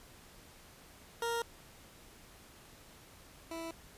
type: tone pair in turn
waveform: 20% pulse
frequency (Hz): 466.2 / 329.7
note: A#4 / E4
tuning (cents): 0 / 0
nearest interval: tritone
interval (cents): 600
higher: first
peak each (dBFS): -28 / -35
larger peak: first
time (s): 1.22-1.42 / 3.51-3.71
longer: neither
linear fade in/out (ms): 2
effects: pink hiss -57 dBFS RMS until 3.97 s + resampled to 32000 Hz